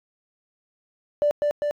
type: tone with echo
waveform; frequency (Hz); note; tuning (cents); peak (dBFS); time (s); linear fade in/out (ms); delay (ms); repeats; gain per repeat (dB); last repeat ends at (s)
triangle; 587.3; D5; 0; -13; 1.22-1.31; 0; 200; 2; -3; 1.71
effects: tanh soft clip ceiling -15 dBFS